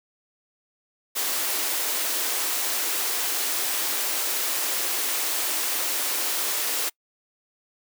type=high-pass noise; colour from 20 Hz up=white; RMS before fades=-26 dBFS; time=1.15-6.9 s; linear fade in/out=20 ms; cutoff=280 Hz; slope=48 dB/octave; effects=noise-tail reverb RT60 0.1 s tail -26 dB re dry